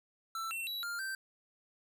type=tone with pitch steps; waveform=square; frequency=1334 / 2705 / 3918 / 1400 / 1560 Hz; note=E6 / E7 / B7 / F6 / G6; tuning=+20 / +44 / -15 / +4 / -9 cents; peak=-37 dBFS; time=0.35-1.15 s; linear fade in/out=2 ms; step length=160 ms; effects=none